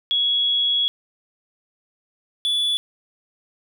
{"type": "tone pair in turn", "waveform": ["sine", "triangle"], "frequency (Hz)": [3346, 3440], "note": ["G#7", "A7"], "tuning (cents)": [12, -40], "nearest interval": "unison", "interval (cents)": 48, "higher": "second", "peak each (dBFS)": -17, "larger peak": "neither", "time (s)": [[0.11, 0.88], [2.45, 2.77]], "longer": "first", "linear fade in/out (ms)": 0, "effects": []}